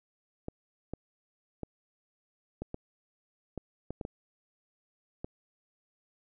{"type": "clicks", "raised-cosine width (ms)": 2, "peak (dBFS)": -23, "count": 10, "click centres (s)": [0.484, 0.936, 1.633, 2.62, 2.744, 3.577, 3.906, 4.012, 4.051, 5.245], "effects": []}